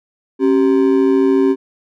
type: ring-modulated tone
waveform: triangle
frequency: 329.6 Hz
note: E4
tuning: in tune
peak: -5 dBFS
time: 0.39-1.56 s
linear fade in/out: 50 ms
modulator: 56.8 Hz
effects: none